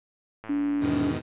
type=click train; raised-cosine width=0.5 ms; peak=-26 dBFS; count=70; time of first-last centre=0.44-1.067 s; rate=110 Hz
type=tone; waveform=sine; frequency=287.5 Hz; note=D4; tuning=37 cents flat; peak=-23 dBFS; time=0.49-1.12 s; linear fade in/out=10 ms
type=chord; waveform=15% pulse; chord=E major seventh; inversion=none; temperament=equal with one note detuned; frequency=82.41 / 103.83 / 126.14 / 155.56 Hz; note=E2 / G#2 / B2 / D#3; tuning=0 / 0 / +37 / 0 cents; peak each=-28 dBFS; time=0.8-1.22 s; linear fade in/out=50 ms
effects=resampled to 8000 Hz